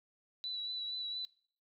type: tone with vibrato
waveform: sine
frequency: 3951 Hz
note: B7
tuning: in tune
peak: -37 dBFS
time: 0.44-1.25 s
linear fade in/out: 0 ms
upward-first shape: triangle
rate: 4.3 Hz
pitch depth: 30 cents each way
effects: noise-tail reverb RT60 0.5 s tail -20 dB re dry